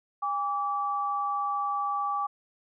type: tone pair together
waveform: sine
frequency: 811 / 1155.6 Hz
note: G#5 / D6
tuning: -41 / -28 cents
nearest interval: tritone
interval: 613 cents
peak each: -31 / -28 dBFS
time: 0.22-2.27 s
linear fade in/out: 10 ms
effects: none